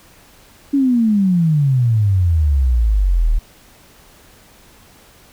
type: exponential sweep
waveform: sine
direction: down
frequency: 286.5 to 36.4 Hz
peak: -11 dBFS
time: 0.73-3.39 s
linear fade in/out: 10 ms
effects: pink hiss -47 dBFS RMS until 5.32 s